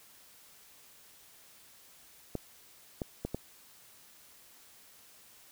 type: clicks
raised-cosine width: 2 ms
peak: -20 dBFS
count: 4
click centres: 2.353 / 3.018 / 3.25 / 3.346 s
effects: white hiss -58 dBFS RMS until 5.51 s